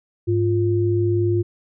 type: tone pair together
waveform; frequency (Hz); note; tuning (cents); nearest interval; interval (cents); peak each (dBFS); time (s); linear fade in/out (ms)
sine; 103.74 / 349.2; G#2 / F4; -1 / 0; octave + major sixth; 2101; -19; 0.27-1.43; 20
effects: none